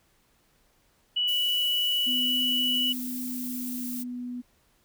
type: tone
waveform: sine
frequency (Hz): 2948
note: F#7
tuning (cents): -7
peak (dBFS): -23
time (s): 1.16-2.93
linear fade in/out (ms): 10
type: noise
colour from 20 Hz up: violet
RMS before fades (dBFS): -37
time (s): 1.27-4.04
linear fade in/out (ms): 20
type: tone with pitch glide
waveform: sine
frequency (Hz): 250 to 246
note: B3 to B3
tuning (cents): +21 to -7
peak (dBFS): -32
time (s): 2.06-4.42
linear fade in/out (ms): 20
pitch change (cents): -28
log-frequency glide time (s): 3.3-4.18
effects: pink hiss -66 dBFS RMS until 4.84 s